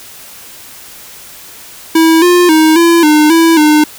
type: tone with pitch steps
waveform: square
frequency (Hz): 324.7 / 354 / 314.8 / 337.9 / 303.1 / 329.7 / 303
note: E4 / F4 / D#4 / E4 / D#4 / E4 / D#4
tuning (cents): -26 / +23 / +20 / +43 / -45 / 0 / -46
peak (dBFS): -5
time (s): 1.95-3.84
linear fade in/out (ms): 5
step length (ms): 270
effects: white hiss -33 dBFS RMS until 3.98 s